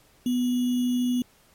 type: tone with sample-and-hold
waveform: sine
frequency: 247.3 Hz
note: B3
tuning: 3 cents sharp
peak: -21 dBFS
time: 0.26-1.22 s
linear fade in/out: 2 ms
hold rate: 3150 Hz
effects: pink hiss -59 dBFS RMS until 1.54 s + MP3 64 kbps